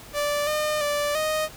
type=tone with pitch steps; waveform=sawtooth; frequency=585 / 607 / 585 / 621 Hz; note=D5 / D#5 / D5 / D#5; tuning=-7 / -43 / -7 / -3 cents; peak=-19 dBFS; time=0.13-1.49 s; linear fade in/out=50 ms; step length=340 ms; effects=pink hiss -44 dBFS RMS until 1.56 s